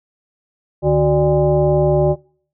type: tone with frequency modulation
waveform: sine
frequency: 370.4 Hz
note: F#4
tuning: 2 cents sharp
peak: -11 dBFS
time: 0.82-2.16 s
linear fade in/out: 50 ms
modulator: 221 Hz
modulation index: 1.4
effects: noise-tail reverb RT60 0.5 s tail -24 dB re dry